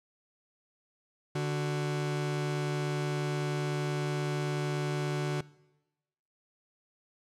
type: tone pair together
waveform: 40% pulse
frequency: 146.83 / 370 Hz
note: D3 / F#4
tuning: 0 / 0 cents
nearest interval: octave + major third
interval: 1600 cents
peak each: -30 / -34 dBFS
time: 1.35-5.41 s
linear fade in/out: 5 ms
effects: noise-tail reverb RT60 1.0 s tail -21 dB re dry + low-pass 8000 Hz 12 dB/octave